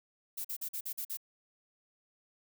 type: noise bursts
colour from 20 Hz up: violet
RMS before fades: -38 dBFS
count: 7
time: 0.37-1.172 s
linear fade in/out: 10 ms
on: 76 ms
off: 45 ms
effects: none